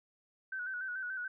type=tone with vibrato; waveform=sine; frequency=1502 Hz; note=F#6; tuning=26 cents sharp; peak=-36 dBFS; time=0.52-1.28 s; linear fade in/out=5 ms; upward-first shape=square; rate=6.9 Hz; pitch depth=47 cents each way; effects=none